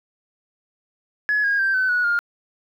sine tone with pitch steps, 1694 / 1633.5 / 1575.1 / 1518.8 / 1464.5 / 1412.2 Hz, G#6 / G#6 / G6 / F#6 / F#6 / F6, +34 / -29 / +8 / +45 / -18 / +19 cents, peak -16 dBFS, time 1.29-2.19 s, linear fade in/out 0 ms, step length 150 ms, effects tanh soft clip ceiling -13 dBFS + 9-bit

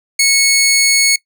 15% pulse tone, 2200 Hz, C#7, 14 cents flat, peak -3 dBFS, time 0.19-1.16 s, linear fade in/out 5 ms, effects noise-tail reverb RT60 0.1 s tail -20 dB re dry

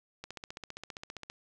click train, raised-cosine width 0.2 ms, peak -24 dBFS, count 17, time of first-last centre 0.24-1.3 s, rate 15.1 Hz, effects none

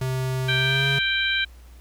square tone with pitch glide, 130 to 137.25 Hz, C3 to C#3, -11 to -17 cents, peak -24 dBFS, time 0.01-0.99 s, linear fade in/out 5 ms, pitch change +94 cents, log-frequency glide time 0.56-0.87 s
harmonic tone, 784 Hz, G5, in tune, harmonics 2 / 3 / 4 / 5, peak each -24 / -26 / -27 / -28 dBFS, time 0.48-1.45 s, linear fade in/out 10 ms
effects added 60 Hz sine -43 dBFS peak until 1.8 s + pink hiss -56 dBFS RMS until 1.8 s

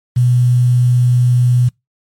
sine tone with quantisation, 123.47 Hz, B2, in tune, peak -8 dBFS, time 0.16-1.69 s, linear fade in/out 10 ms, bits 6, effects noise-tail reverb RT60 0.2 s tail -26 dB re dry + MP3 64 kbps

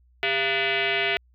sine tone with frequency modulation, 142.3 Hz, C#3, 46 cents sharp, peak -21 dBFS, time 0.23-1.17 s, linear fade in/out 0 ms, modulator 541 Hz, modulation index 5.4, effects added 61 Hz sine -56 dBFS peak until 1.34 s

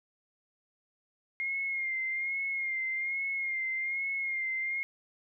sine tone with vibrato, 2131 Hz, C7, 31 cents sharp, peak -30 dBFS, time 1.4-4.83 s, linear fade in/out 0 ms, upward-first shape sine, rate 1.2 Hz, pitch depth 44 cents each way, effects none

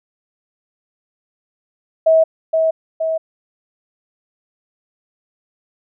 sine tone with echo, 644 Hz, E5, 41 cents flat, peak -8 dBFS, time 2.06-2.24 s, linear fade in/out 10 ms, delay 470 ms, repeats 2, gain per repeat -4 dB, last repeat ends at 3.18 s, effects none

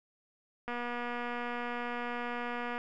click train, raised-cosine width 0.5 ms, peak -23 dBFS, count 507, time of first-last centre 0.68-2.78 s, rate 241 Hz, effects none

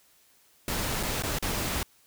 pink noise with dropouts, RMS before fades -30 dBFS, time 0.68-1.83 s, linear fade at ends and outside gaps 1 ms, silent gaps 1.029-1.033 / 1.223-1.235 / 1.386-1.425 s, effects white hiss -62 dBFS RMS until 2.06 s

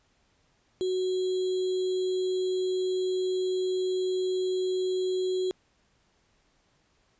sine tone with sample-and-hold, 370.5 Hz, F#4, 2 cents sharp, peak -25 dBFS, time 0.81-5.51 s, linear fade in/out 0 ms, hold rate 3675 Hz, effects pink hiss -68 dBFS RMS until 7.19 s + resampled to 16000 Hz

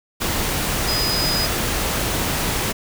sine tone in noise, 4978 Hz, D#8, in tune, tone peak -21 dBFS, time 0.87-1.47 s, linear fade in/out 20 ms, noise pink, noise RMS -22 dBFS, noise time 0.2-2.73 s, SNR -2 dB, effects none

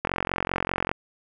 click train, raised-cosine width 0.5 ms, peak -9 dBFS, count 40, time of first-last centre 0.05-0.915 s, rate 45.1 Hz, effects none

